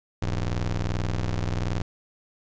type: ring-modulated tone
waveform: 30% pulse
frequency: 61.5 Hz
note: B1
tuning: 7 cents flat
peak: -19 dBFS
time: 0.22-1.82 s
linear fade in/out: 5 ms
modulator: 41.2 Hz
effects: resampled to 16000 Hz + 10-bit